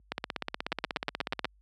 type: two click trains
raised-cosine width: 0.3 ms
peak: -13 / -15 dBFS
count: 7 / 23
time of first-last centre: 0.72-1.446 / 0.12-1.453 s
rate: 8.27 / 16.5 Hz
effects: added 50 Hz sine -41 dBFS peak until 1.61 s + high-pass 150 Hz 12 dB/octave